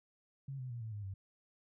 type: tone with pitch steps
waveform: sine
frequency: 136.7 / 127.55 / 119 / 111.03 / 103.6 / 96.66 Hz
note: C#3 / C3 / A#2 / A2 / G#2 / G2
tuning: -24 / -44 / +36 / +16 / -4 / -24 cents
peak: -40 dBFS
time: 0.48-1.14 s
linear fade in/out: 5 ms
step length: 110 ms
effects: none